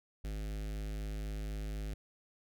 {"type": "tone with notch filter", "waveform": "square", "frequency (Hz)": 52, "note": "G#1", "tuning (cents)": 3, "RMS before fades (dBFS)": -39, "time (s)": [0.24, 1.94], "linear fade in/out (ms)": 5, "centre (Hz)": 1000, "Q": 1.2, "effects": []}